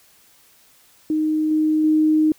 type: tone with level steps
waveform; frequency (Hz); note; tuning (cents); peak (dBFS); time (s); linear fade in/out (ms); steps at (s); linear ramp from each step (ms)
sine; 310; D#4; -6; -17 / -15 / -13; 1.1-2.32; 2; 1.51 / 1.84; 2
effects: white hiss -54 dBFS RMS until 2.38 s